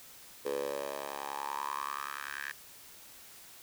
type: tone with high-pass filter sweep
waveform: 10% pulse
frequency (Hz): 70.4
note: C#2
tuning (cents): +27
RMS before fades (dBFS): -38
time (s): 0.45-2.52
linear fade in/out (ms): 10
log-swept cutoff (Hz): 460 to 1700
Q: 6
effects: white hiss -53 dBFS RMS until 3.62 s

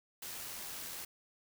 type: noise with amplitude modulation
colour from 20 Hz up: white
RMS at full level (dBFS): -43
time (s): 0.22-1.05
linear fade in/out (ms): 5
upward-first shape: sine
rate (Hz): 84.6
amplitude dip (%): 25
effects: none

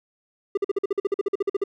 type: tone bursts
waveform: triangle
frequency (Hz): 398.2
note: G4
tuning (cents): +27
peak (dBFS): -17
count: 16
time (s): 0.55-1.639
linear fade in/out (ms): 5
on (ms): 24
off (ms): 47
effects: none

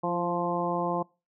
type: harmonic tone with a mistuned harmonic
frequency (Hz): 174.61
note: F3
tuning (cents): 0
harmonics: 1 / 2 / 3 / 4 / 5 / 6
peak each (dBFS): -33 / -33 / -33 / -33 / -33 / -33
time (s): 0.03-1.03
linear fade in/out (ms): 10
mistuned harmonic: 2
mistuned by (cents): -28
effects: noise-tail reverb RT60 0.3 s tail -24 dB re dry

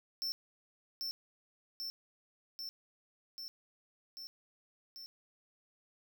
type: tone with echo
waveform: square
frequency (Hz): 5370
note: E8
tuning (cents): +31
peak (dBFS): -35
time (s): 0.22-0.32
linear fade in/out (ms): 0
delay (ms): 790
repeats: 6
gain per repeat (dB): -2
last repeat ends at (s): 5.06
effects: 12-bit

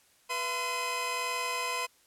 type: tone cluster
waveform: sawtooth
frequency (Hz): 490.8 / 675 / 1023 / 2522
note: B4 / E5 / C6 / D#7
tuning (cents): -11 / +41 / -39 / +23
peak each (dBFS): -36 / -38 / -29 / -33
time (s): 0.29-1.87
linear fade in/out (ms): 20
effects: white hiss -64 dBFS RMS until 2.06 s + low-pass 12000 Hz 12 dB/octave

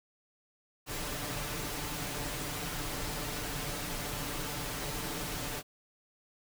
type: noise with comb filter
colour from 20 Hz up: pink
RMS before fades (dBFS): -37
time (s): 0.86-5.63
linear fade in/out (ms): 50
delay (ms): 6.8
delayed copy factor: +0.6
effects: none

